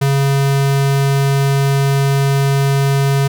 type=tone; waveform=square; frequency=138.3 Hz; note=C#3; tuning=4 cents flat; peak=-12 dBFS; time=0.01-3.28 s; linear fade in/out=10 ms; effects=none